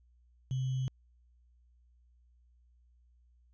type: tone with sample-and-hold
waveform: sine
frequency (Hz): 130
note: C3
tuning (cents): -11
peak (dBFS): -30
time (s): 0.51-0.88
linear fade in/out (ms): 0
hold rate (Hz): 3150
effects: added 60 Hz sine -62 dBFS peak until 3.53 s + resampled to 16000 Hz